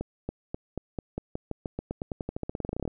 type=accelerating click train; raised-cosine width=2 ms; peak=-18 dBFS; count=28; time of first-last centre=0.01-2.877 s; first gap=280 ms; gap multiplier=0.91; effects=none